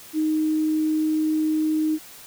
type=tone; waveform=sine; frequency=311.1 Hz; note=D#4; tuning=in tune; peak=-19 dBFS; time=0.13-1.99 s; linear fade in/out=50 ms; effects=white hiss -44 dBFS RMS until 2.26 s